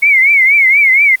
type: tone with vibrato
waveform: sine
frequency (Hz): 2188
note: C#7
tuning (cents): -23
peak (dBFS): -5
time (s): 0.02-1.16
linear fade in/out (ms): 10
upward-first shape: triangle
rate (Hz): 4.2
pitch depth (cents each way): 140
effects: white hiss -41 dBFS RMS until 1.2 s + Opus 32 kbps